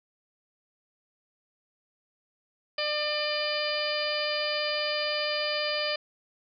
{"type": "harmonic tone", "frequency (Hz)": 599, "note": "D5", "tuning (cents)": 34, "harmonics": [1, 2, 3, 4, 5, 6, 7, 8], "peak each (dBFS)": [-31, -38, -36, -35, -35, -42, -39, -33], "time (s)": [2.78, 5.96], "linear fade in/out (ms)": 5, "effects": []}